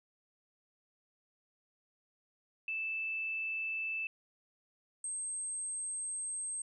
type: tone pair in turn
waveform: sine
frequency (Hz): 2637 / 8372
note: E7 / C9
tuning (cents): 0 / 0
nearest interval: octave + minor sixth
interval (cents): 2000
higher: second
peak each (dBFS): -34 / -36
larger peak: first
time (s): 2.68-4.07 / 5.04-6.62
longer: second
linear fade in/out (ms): 2
effects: none